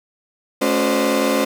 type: tone cluster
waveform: 35% pulse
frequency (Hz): 215.6 / 276.9 / 365.3 / 516 / 606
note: A3 / C#4 / F#4 / C5 / D#5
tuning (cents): -35 / -2 / -22 / -24 / -46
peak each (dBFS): -22 / -19 / -23 / -19 / -23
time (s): 0.61-1.45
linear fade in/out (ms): 10
effects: none